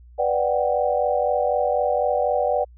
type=chord; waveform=sine; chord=G major seventh; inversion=first; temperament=equal; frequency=493.9 / 587.3 / 740 / 784 Hz; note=B4 / D5 / F#5 / G5; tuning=0 / 0 / 0 / 0 cents; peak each=-24 / -22 / -24 / -27 dBFS; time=0.18-2.65 s; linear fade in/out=20 ms; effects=added 60 Hz sine -44 dBFS peak until 2.77 s